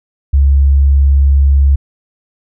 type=tone; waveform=sine; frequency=69.3 Hz; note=C#2; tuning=in tune; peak=-5 dBFS; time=0.33-1.76 s; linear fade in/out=10 ms; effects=none